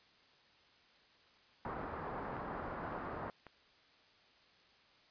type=low-pass noise; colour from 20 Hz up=white; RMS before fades=-43 dBFS; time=1.65-3.3 s; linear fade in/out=0 ms; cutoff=1300 Hz; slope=24 dB/octave
type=clicks; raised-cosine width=0.5 ms; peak=-36 dBFS; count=3; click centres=2.367 / 2.925 / 3.467 s
effects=white hiss -66 dBFS RMS until 5.1 s + resampled to 11025 Hz